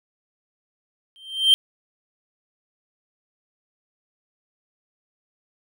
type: tone with exponential growth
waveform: triangle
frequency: 3143 Hz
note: G7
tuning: 4 cents sharp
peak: -7 dBFS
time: 1.16-1.54 s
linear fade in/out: 0 ms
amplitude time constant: 81 ms
effects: none